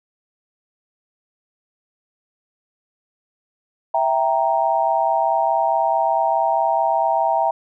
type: chord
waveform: sine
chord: E diminished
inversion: none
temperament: equal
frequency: 659.3 / 784 / 932.3 Hz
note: E5 / G5 / Bb5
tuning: 0 / 0 / 0 cents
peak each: -20 dBFS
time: 3.94-7.51 s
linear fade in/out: 5 ms
effects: none